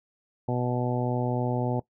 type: harmonic tone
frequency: 123.47 Hz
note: B2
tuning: in tune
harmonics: 1 / 2 / 3 / 4 / 5 / 6 / 7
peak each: -28 / -31 / -33 / -34 / -35 / -36 / -36 dBFS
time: 0.48-1.8 s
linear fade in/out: 5 ms
effects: noise-tail reverb RT60 0.1 s tail -19 dB re dry